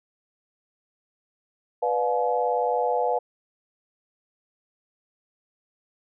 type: chord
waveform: sine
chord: B diminished seventh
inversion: none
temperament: just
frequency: 493.9 / 592.7 / 711.2 / 853.4 Hz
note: B4 / D5 / F5 / Ab5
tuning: 0 / +16 / +31 / +47 cents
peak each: -25 / -30 / -26 / -27 dBFS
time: 1.82-3.19 s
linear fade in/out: 10 ms
effects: none